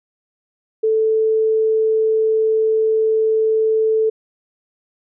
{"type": "tone", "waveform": "sine", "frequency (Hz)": 439.8, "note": "A4", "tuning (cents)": -1, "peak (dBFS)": -13, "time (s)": [0.83, 4.1], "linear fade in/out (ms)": 10, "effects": []}